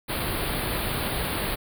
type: band-stop noise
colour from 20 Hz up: pink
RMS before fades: -28 dBFS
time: 0.08-1.56 s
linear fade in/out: 20 ms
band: 4600 to 9000 Hz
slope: 96 dB/octave
effects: none